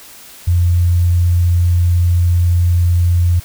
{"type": "tone", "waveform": "sine", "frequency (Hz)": 87.31, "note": "F2", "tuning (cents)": 0, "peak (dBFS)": -9, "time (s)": [0.47, 3.4], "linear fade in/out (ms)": 10, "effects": ["white hiss -38 dBFS RMS until 3.44 s"]}